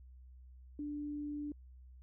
sine tone, 293.7 Hz, D4, in tune, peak -38 dBFS, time 0.79-1.52 s, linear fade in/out 2 ms, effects added 63 Hz sine -53 dBFS peak until 2.02 s

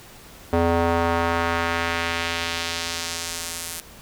square tone with band-pass filter sweep, 84.3 Hz, E2, 39 cents sharp, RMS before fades -24 dBFS, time 0.53-3.8 s, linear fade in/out 0 ms, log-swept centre 560 to 11000 Hz, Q 0.94, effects pink hiss -45 dBFS RMS until 4.01 s

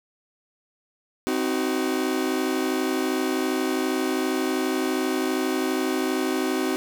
40% pulse chord, C diminished, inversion none, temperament just, 261.6 / 314 / 376.7 Hz, C4 / Eb4 / Gb4, 0 / +16 / +31 cents, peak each -26 / -27 / -26 dBFS, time 1.27-6.76 s, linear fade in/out 0 ms, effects none

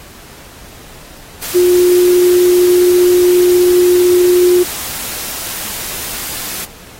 sine tone in noise, 357.6 Hz, F4, 41 cents sharp, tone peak -6 dBFS, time 1.54-4.64 s, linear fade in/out 20 ms, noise white, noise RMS -23 dBFS, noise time 1.41-6.66 s, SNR +14 dB, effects pink hiss -37 dBFS RMS until 6.99 s + AAC 48 kbps

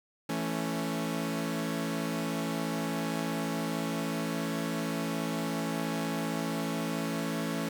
sawtooth chord, A major, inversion second, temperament equal with one note detuned, 166.25 / 220 / 277.2 Hz, E3 / A3 / C#4, +15 / 0 / 0 cents, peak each -31 dBFS, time 0.29-7.69 s, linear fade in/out 5 ms, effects 9-bit

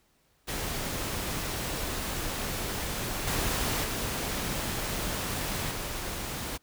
pink noise with level steps, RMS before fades -33 / -29 / -32 / -35 dBFS, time 0.47-6.58 s, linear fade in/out 20 ms, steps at 3.27 / 3.84 / 5.71 s, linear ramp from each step 5 ms, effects pink hiss -68 dBFS RMS until 6.62 s

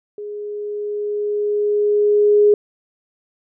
sine tone with level ramp, 415.3 Hz, G#4, in tune, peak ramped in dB -27 to -8 dBFS, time 0.18-2.54 s, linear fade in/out 2 ms, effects none

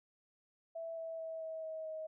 sine tone with pitch steps, 659.3 / 653.6 / 648 / 642.4 / 636.8 / 631.3 Hz, E5 / E5 / E5 / E5 / D#5 / D#5, 0 / -15 / -30 / -45 / +40 / +25 cents, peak -40 dBFS, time 0.75-2.07 s, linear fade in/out 10 ms, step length 220 ms, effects none

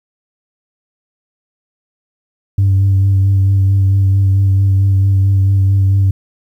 sine tone with vibrato, 97.3 Hz, G2, 12 cents flat, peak -6 dBFS, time 2.58-6.11 s, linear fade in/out 5 ms, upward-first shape sine, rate 4.5 Hz, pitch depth 21 cents each way, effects tanh soft clip ceiling -6 dBFS + 8-bit

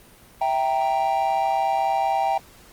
triangle chord, E diminished, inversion none, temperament equal, 659.3 / 784 / 932.3 Hz, E5 / G5 / Bb5, 0 / 0 / 0 cents, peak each -25 / -19 / -25 dBFS, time 0.41-2.38 s, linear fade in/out 5 ms, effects pink hiss -50 dBFS RMS until 2.72 s + Opus 32 kbps

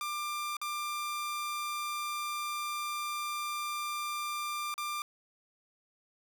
sawtooth tone with dropouts, 1190 Hz, D6, 22 cents sharp, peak -30 dBFS, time 0.01-5.02 s, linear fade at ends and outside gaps 1 ms, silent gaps 0.568-0.615 / 4.741-4.779 s, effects none

